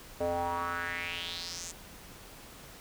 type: tone with band-pass filter sweep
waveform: square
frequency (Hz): 86.5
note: F2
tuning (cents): -16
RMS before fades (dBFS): -35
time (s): 0.2-1.72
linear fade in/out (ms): 10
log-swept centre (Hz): 550 to 7400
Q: 4.1
effects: pink hiss -50 dBFS RMS until 2.8 s